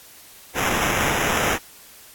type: noise with sample-and-hold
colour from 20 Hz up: white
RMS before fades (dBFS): -22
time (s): 0.54-1.59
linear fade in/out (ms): 50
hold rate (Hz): 4410
effects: white hiss -46 dBFS RMS until 2.14 s + AAC 64 kbps